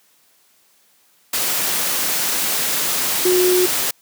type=tone in noise; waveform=sine; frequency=363.4 Hz; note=F#4; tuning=31 cents flat; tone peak=-13 dBFS; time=3.25-3.66 s; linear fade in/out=5 ms; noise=white; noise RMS=-20 dBFS; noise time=1.33-3.91 s; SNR=+4 dB; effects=white hiss -57 dBFS RMS until 4.01 s + high-pass 150 Hz 12 dB/octave